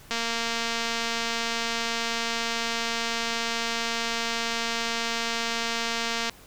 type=click train; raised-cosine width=0.2 ms; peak=-11 dBFS; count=1430; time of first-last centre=0.11-6.296 s; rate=231 Hz; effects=pink hiss -51 dBFS RMS until 6.46 s